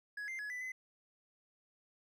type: tone with pitch steps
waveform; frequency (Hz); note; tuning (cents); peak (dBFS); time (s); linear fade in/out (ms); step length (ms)
triangle; 1676 / 2090 / 1689 / 1989 / 2032; G#6 / C7 / G#6 / B6 / B6; +15 / -2 / +29 / +12 / +49; -38; 0.17-0.72; 5; 110
effects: none